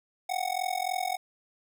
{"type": "tone with amplitude modulation", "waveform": "square", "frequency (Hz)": 740, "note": "F#5", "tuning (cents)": 0, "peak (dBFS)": -25, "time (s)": [0.29, 1.17], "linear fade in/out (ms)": 10, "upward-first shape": "sine", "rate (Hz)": 43.4, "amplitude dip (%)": 95, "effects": []}